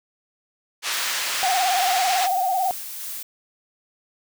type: band-pass noise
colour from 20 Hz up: pink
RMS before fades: -26 dBFS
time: 0.82-2.29 s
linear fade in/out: 50 ms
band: 1400 to 7900 Hz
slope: 12 dB/octave
type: noise with tremolo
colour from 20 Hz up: blue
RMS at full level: -32 dBFS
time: 0.92-3.23 s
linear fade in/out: 5 ms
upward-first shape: sine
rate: 2.4 Hz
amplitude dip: 25%
type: tone with vibrato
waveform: sine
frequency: 746 Hz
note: F#5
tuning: 14 cents sharp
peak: -19 dBFS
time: 1.43-2.71 s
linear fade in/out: 0 ms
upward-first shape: sine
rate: 18 Hz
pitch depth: 85 cents each way
effects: none